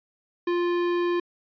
sine tone with tanh clipping, 349.2 Hz, F4, in tune, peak -24 dBFS, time 0.47-1.2 s, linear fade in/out 5 ms, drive 18 dB, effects resampled to 11025 Hz

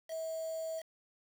sine tone with quantisation, 646 Hz, E5, 35 cents flat, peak -36 dBFS, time 0.08-0.83 s, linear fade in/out 50 ms, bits 8, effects none

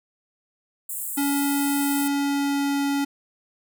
pink high-pass noise, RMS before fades -31 dBFS, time 0.89-2.08 s, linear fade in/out 5 ms, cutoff 7500 Hz, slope 96 dB/octave
square tone with pitch glide, 282.6 to 281 Hz, C#4 to C#4, +34 to +24 cents, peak -22 dBFS, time 1.17-3.05 s, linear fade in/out 10 ms, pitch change -10 cents, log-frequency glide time 1.97-2.85 s
effects none

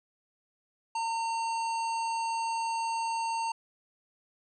harmonic tone, 911 Hz, A#5, 40 cents flat, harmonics 1 / 3 / 5 / 7 / 9, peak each -29 / -41 / -44 / -48 / -48 dBFS, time 0.95-3.52 s, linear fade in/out 5 ms, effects none

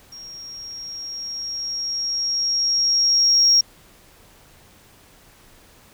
sine tone with level ramp, 5588 Hz, F8, in tune, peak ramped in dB -36 to -10 dBFS, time 0.12-3.61 s, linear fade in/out 5 ms, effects tanh soft clip ceiling -7 dBFS + pink hiss -51 dBFS RMS until 5.93 s

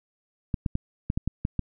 clicks, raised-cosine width 5 ms, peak -13 dBFS, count 8, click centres 0.542 / 0.662 / 0.754 / 1.101 / 1.175 / 1.276 / 1.451 / 1.593 s, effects none

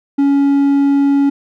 triangle tone, 280 Hz, C#4, 18 cents sharp, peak -7 dBFS, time 0.18-1.3 s, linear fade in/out 10 ms, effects none

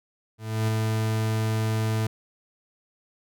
40% pulse tone with ADSR envelope, 110 Hz, A2, in tune, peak -20 dBFS, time 0.38-2.07 s, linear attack 300 ms, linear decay 6 ms, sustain -2 dB, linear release 5 ms, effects none

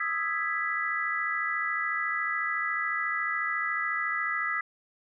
sine chord, E major seventh, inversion third, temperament equal, 1244.5 / 1318.5 / 1661.2 / 1975.5 Hz, D#6 / E6 / G#6 / B6, 0 / 0 / 0 / 0 cents, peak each -34 / -34 / -34 / -30 dBFS, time 0-4.61 s, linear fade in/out 5 ms, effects none

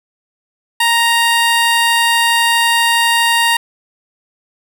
15% pulse tone, 932.3 Hz, A#5, in tune, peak -4 dBFS, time 0.8-3.57 s, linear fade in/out 5 ms, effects none

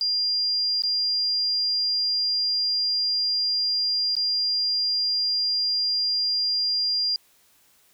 sine tone with dropouts, 4800 Hz, D8, 37 cents sharp, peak -21 dBFS, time 0.01-7.16 s, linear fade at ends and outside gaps 1 ms, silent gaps 0.821-0.836 / 4.153-4.166 s, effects white hiss -60 dBFS RMS until 7.93 s

